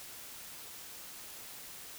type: silence
effects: white hiss -48 dBFS RMS until 1.98 s